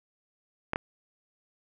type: clicks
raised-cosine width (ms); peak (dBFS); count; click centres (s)
0.5; -13; 2; 0.734 / 0.759
effects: none